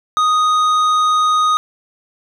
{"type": "tone with tanh clipping", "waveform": "sine", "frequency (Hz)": 1244.5, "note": "D#6", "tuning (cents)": 0, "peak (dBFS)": -13, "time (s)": [0.17, 1.57], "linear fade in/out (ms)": 0, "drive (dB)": 10, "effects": []}